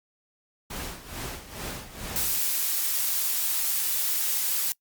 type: noise with tremolo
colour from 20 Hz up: pink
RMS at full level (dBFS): -34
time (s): 0.7-2.39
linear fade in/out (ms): 5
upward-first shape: sine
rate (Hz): 2.3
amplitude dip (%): 75
type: noise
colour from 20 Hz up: blue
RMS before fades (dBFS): -26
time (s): 2.16-4.72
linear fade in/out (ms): 0
effects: noise-tail reverb RT60 0.1 s tail -24 dB re dry + Opus 48 kbps